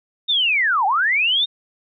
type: linear two-way sweep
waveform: sine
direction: down then up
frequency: 3723 to 740 to 3723 Hz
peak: -15 dBFS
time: 0.28-1.46 s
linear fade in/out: 20 ms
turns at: 0.86 s
effects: none